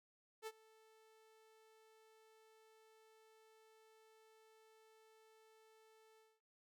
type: tone with ADSR envelope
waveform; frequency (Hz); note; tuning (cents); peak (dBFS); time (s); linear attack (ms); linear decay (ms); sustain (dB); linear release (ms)
sawtooth; 440; A4; 0; -40; 0.42-6.41; 48; 46; -23; 230
effects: none